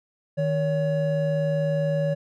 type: tone pair together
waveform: triangle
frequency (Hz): 156.09 / 564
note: D#3 / C#5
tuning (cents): +6 / +30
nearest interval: octave + minor seventh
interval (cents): 2224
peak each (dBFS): -22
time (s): 0.37-2.15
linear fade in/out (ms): 20
effects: none